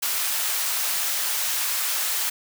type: high-pass noise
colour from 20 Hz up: white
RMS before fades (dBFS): -25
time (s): 0.02-2.3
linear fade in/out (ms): 10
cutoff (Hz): 820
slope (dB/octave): 12
effects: none